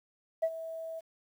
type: tone with ADSR envelope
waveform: sine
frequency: 651 Hz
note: E5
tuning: 22 cents flat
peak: -22 dBFS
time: 0.42-1.01 s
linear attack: 15 ms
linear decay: 56 ms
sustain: -15 dB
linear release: 25 ms
effects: tanh soft clip ceiling -22 dBFS + 10-bit